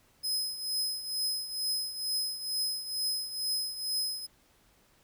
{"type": "tone with tremolo", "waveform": "sawtooth", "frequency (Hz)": 5080, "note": "D#8", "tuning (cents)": 35, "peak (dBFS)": -25, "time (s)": [0.23, 4.27], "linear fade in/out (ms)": 20, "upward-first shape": "triangle", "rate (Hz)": 2.2, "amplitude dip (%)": 75, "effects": ["pink hiss -65 dBFS RMS until 5.03 s"]}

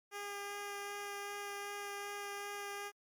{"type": "tone with vibrato", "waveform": "10% pulse", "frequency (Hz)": 405.3, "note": "G#4", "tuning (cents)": -42, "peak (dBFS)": -33, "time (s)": [0.11, 2.92], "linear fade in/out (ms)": 50, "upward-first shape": "sine", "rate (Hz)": 2.6, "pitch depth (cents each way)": 9, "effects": ["MP3 96 kbps"]}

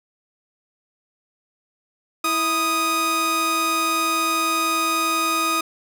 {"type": "tone pair together", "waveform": "sawtooth", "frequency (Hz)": [328.3, 1243], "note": ["E4", "D#6"], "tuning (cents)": [-7, -2], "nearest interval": "octave + major seventh", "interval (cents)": 2305, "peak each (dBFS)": [-23, -16], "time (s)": [2.24, 5.61], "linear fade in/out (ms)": 5, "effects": []}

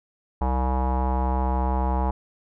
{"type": "tone with low-pass filter", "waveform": "square", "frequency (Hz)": 64.5, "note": "C2", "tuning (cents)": -24, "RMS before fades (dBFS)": -23, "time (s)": [0.41, 2.11], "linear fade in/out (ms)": 5, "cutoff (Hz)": 900, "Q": 7, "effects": []}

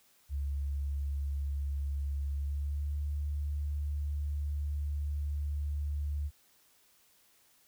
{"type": "tone with pitch glide", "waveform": "sine", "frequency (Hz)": [70.4, 72.92], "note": ["C#2", "D2"], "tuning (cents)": [27, -12], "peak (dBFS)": -31, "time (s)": [0.29, 6.31], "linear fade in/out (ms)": 50, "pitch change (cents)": 61, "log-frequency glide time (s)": [2.31, 2.95], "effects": ["white hiss -66 dBFS RMS until 7.67 s"]}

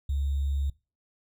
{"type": "tone with sample-and-hold", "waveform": "sine", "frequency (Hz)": 69.8, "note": "C#2", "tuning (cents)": 13, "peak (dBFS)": -25, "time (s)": [0.09, 0.7], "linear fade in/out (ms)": 5, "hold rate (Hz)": 3675, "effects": ["noise-tail reverb RT60 0.3 s tail -22 dB re dry"]}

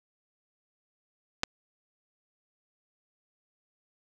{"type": "clicks", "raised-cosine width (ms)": 0.2, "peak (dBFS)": [-9, -16], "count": 2, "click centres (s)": [1.434, 1.438], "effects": []}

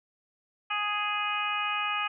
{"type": "harmonic tone", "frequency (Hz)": 415.6, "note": "G#4", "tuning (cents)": 1, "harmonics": [2, 3, 4, 5, 6, 7], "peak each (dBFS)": [-36, -31, -38, -40, -32, -36], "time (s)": [0.7, 2.08], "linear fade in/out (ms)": 10, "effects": []}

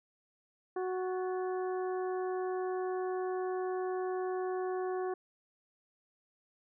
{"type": "harmonic tone with a mistuned harmonic", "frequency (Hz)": 370, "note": "F#4", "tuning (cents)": 0, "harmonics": [1, 2, 3, 4, 5], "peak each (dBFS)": [-33, -40, -45, -51, -53], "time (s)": [0.76, 5.14], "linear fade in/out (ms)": 5, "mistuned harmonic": 5, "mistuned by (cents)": -110, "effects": []}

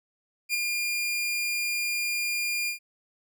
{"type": "tone with ADSR envelope", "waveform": "sawtooth", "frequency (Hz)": 2410, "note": "D7", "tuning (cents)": 44, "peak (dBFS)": -19, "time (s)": [0.49, 2.79], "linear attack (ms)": 51, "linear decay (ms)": 13, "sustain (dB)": -4, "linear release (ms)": 110, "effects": []}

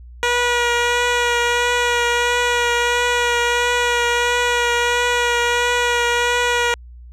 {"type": "tone with vibrato", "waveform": "10% pulse", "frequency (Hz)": 481.6, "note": "B4", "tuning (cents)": -44, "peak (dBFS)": -7, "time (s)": [0.23, 6.74], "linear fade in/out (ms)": 0, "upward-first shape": "triangle", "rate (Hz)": 1.5, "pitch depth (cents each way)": 18, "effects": ["added 60 Hz sine -36 dBFS peak until 7.12 s", "low-pass 7000 Hz 12 dB/octave"]}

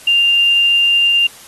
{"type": "tone with quantisation", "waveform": "sine", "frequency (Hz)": 2794, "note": "F7", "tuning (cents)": 0, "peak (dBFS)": -9, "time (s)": [0.07, 1.27], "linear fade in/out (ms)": 5, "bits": 6, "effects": ["white hiss -39 dBFS RMS until 1.47 s", "AAC 32 kbps"]}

